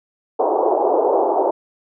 pink band-pass noise, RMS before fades -17 dBFS, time 0.39-1.51 s, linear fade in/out 10 ms, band 350 to 920 Hz, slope 48 dB/octave, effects none

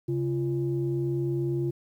sine tone pair together, 135.6 / 344.6 Hz, C#3 / F4, -38 / -23 cents, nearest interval octave + major third, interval 1615 cents, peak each -27 dBFS, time 0.08-1.71 s, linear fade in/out 10 ms, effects tanh soft clip ceiling -18 dBFS + 10-bit

